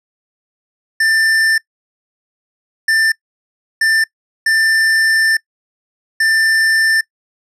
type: tone bursts at uneven times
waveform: square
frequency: 1783 Hz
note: A6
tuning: 22 cents sharp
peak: -11 dBFS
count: 5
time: 1-1.58 / 2.88-3.12 / 3.81-4.04 / 4.46-5.37 / 6.2-7.01 s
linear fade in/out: 5 ms
effects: noise-tail reverb RT60 0.1 s tail -24 dB re dry + low-pass 9000 Hz 12 dB/octave